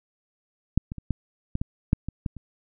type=clicks; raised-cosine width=5 ms; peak=-6 / -20 / -24 / -12 / -14 / -15 / -6 / -18 / -14 / -27 dBFS; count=10; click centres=0.776 / 0.919 / 0.983 / 1.107 / 1.554 / 1.615 / 1.931 / 2.086 / 2.262 / 2.367 s; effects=none